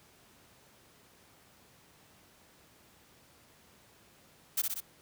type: noise with echo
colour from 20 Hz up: blue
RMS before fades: -29 dBFS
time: 4.57-4.62 s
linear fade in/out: 10 ms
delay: 62 ms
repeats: 3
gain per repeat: -3 dB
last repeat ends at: 4.806 s
effects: pink hiss -61 dBFS RMS until 5.01 s + high-pass 80 Hz 12 dB/octave